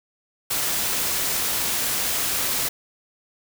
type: noise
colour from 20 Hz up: white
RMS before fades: -24 dBFS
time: 0.5-2.69 s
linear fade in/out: 10 ms
effects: none